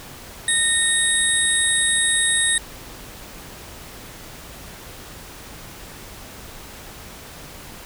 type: tone cluster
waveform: sine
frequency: 1844 / 3765 / 8330 / 10080 Hz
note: A#6 / A#7 / C9 / D#9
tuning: -19 / +16 / -9 / +21 cents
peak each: -22 dBFS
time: 0.48-2.58 s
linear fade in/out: 2 ms
effects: pink hiss -39 dBFS RMS until 7.85 s